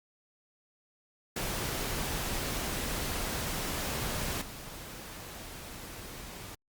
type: noise with level steps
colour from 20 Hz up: pink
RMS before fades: -34 / -44 dBFS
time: 1.36-6.55 s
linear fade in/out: 5 ms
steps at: 4.41 s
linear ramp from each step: 10 ms
effects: Opus 48 kbps